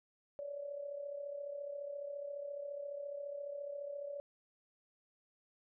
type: tone with amplitude modulation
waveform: sine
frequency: 571 Hz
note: D5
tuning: 49 cents flat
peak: -38 dBFS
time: 0.39-4.2 s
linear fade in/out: 0 ms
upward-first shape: sine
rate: 34.5 Hz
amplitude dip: 60%
effects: none